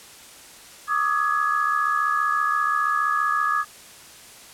sine tone cluster, 1151 / 1226 / 1292 / 1679 Hz, D6 / D#6 / E6 / G#6, -35 / -26 / -35 / +18 cents, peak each -27 / -22 / -30 / -25 dBFS, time 0.87-3.65 s, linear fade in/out 50 ms, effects white hiss -45 dBFS RMS until 4.53 s + low-pass 11000 Hz 12 dB/octave

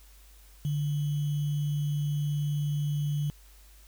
sine tone with sample-and-hold, 146.83 Hz, D3, in tune, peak -26 dBFS, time 0.65-3.3 s, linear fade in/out 0 ms, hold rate 3150 Hz, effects added 50 Hz sine -52 dBFS peak until 3.87 s + white hiss -59 dBFS RMS until 3.87 s

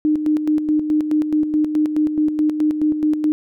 sine tone with tremolo, 304.8 Hz, D#4, 36 cents flat, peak -13 dBFS, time 0.05-3.32 s, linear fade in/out 0 ms, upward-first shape square, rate 4.7 Hz, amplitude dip 55%, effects none

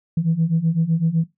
sine beating tone pair, 159.4 / 167.3 Hz, D#3 / E3, +42 / +26 cents, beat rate 7.9 Hz, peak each -20 / -18 dBFS, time 0.17-1.24 s, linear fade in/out 5 ms, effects noise-tail reverb RT60 0.2 s tail -17 dB re dry + tanh soft clip ceiling -10 dBFS

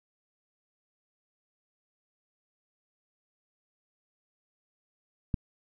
click, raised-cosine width 5 ms, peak -15 dBFS, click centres 5.342 s, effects none

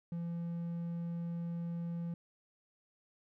triangle tone, 170 Hz, F3, 46 cents flat, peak -34 dBFS, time 0.12-2.14 s, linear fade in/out 2 ms, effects none

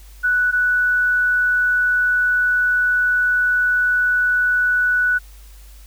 sine tone pair in turn, 1480 / 1480 Hz, F#6 / F#6, 0 / 0 cents, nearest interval unison, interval 0 cents, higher neither, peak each -14 dBFS, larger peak neither, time 0.23-0.52 / 0.52-5.19 s, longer second, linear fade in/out 20 ms, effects added 50 Hz sine -39 dBFS peak until 5.86 s + white hiss -50 dBFS RMS until 5.86 s

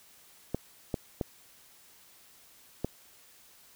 clicks, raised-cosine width 2 ms, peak -16 dBFS, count 4, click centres 0.546 / 0.942 / 1.212 / 2.846 s, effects white hiss -58 dBFS RMS until 3.75 s

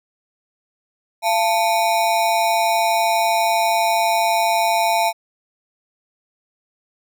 square ring-modulated tone, 784 Hz, G5, in tune, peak -13 dBFS, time 1.22-5.13 s, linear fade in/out 50 ms, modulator 99.9 Hz, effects none

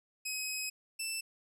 15% pulse tone pair in turn, 2538 / 2656 Hz, D#7 / E7, +34 / +12 cents, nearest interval minor second, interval 78 cents, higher second, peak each -28 / -28 dBFS, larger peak neither, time 0.25-0.7 / 0.99-1.21 s, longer first, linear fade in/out 10 ms, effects none

